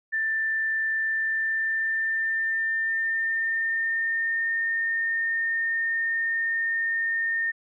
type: tone with pitch glide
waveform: sine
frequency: 1775 to 1824.9 Hz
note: A6 to A#6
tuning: +15 to -37 cents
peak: -23 dBFS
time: 0.12-7.52 s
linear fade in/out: 20 ms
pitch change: +48 cents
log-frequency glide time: 0.93-4.53 s
effects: none